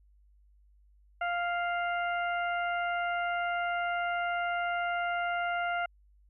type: harmonic tone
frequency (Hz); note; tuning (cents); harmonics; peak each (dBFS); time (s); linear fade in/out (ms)
698.5; F5; 0; 1 / 2 / 3 / 4; -31 / -33 / -39 / -44; 1.21-5.86; 5
effects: added 50 Hz sine -59 dBFS peak until 6.29 s